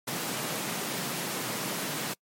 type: high-pass noise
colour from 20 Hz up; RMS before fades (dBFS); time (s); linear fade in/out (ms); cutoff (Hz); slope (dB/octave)
pink; -33; 0.07-2.14; 10; 130; 48
effects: noise-tail reverb RT60 0.1 s tail -26 dB re dry + MP3 64 kbps